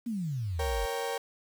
sine exponential sweep, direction down, 246.9 to 45 Hz, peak -30 dBFS, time 0.06-0.86 s, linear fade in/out 10 ms
35% pulse chord, G diminished, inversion first, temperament equal, 466.2 / 554.4 / 784 Hz, Bb4 / Db5 / G5, 0 / 0 / 0 cents, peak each -32 / -35 / -35 dBFS, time 0.59-1.18 s, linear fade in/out 5 ms
effects 9-bit

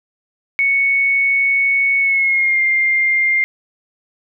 sine tone with pitch glide, 2217 to 2107 Hz, C#7 to C7, 0 to +12 cents, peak -12 dBFS, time 0.59-3.44 s, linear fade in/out 0 ms, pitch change -88 cents, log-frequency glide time 1.99-2.62 s, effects none

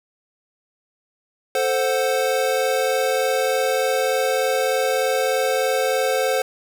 square chord, F# diminished, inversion first, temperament equal, 440 / 523.3 / 740 Hz, A4 / C5 / F#5, 0 / 0 / 0 cents, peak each -25 / -21 / -26 dBFS, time 1.55-6.42 s, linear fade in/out 2 ms, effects none

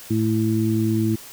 harmonic tone, 110 Hz, A2, in tune, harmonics 1 / 2 / 3, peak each -22 / -22 / -22 dBFS, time 0.1-1.16 s, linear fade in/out 10 ms, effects white hiss -41 dBFS RMS until 1.32 s

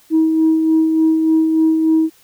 sine tone with tremolo, 319.3 Hz, D#4, 45 cents sharp, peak -8 dBFS, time 0.1-2.1 s, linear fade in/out 50 ms, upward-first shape sine, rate 3.4 Hz, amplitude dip 40%, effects tanh soft clip ceiling -6 dBFS + white hiss -51 dBFS RMS until 2.23 s

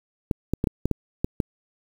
clicks, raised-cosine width 3 ms, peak -9 dBFS, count 8, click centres 0.312 / 0.536 / 0.641 / 0.672 / 0.856 / 0.913 / 1.245 / 1.402 s, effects 7-bit

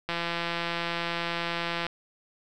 click train, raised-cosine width 0.3 ms, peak -14 dBFS, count 303, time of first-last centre 0.09-1.866 s, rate 170 Hz, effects none

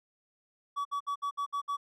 triangle tone bursts, 1138 Hz, C#6, 45 cents sharp, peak -28 dBFS, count 7, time 0.76-1.77 s, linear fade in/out 20 ms, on 92 ms, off 61 ms, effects none

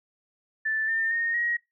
sine tone with pitch steps, 1760 / 1803.2 / 1847.5 / 1892.9 Hz, A6 / A6 / A#6 / A#6, 0 / +42 / -16 / +26 cents, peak -24 dBFS, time 0.65-1.57 s, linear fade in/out 10 ms, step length 230 ms, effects noise-tail reverb RT60 0.2 s tail -21 dB re dry

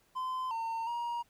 triangle tone with pitch steps, 1028 / 909 / 947 Hz, C6 / A#5 / A#5, -31 / -44 / +27 cents, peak -31 dBFS, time 0.15-1.23 s, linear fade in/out 20 ms, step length 360 ms, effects pink hiss -69 dBFS RMS until 1.29 s

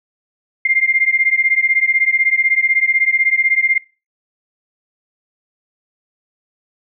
sine beating tone pair, 2100 / 2116 Hz, C7 / C7, +6 / +19 cents, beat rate 16 Hz, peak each -15 dBFS, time 0.65-3.78 s, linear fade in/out 5 ms, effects noise-tail reverb RT60 0.3 s tail -21 dB re dry

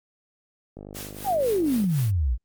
click train, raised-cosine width 2 ms, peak -26 dBFS, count 55, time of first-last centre 0.77-1.841 s, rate 50.4 Hz
white noise with tremolo, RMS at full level -36 dBFS, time 0.94-2.12 s, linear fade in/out 20 ms, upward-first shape triangle, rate 4 Hz, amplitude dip 85%
sine exponential sweep, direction down, 858 to 51.91 Hz, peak -20 dBFS, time 1.24-2.38 s, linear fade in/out 50 ms
effects Opus 48 kbps

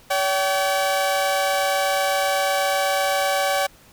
sawtooth tone pair together, 569 / 768 Hz, C#5 / G5, +45 / -36 cents, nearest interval perfect fourth, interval 519 cents, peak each -18 dBFS, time 0.1-3.67 s, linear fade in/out 10 ms, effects pink hiss -51 dBFS RMS until 3.92 s

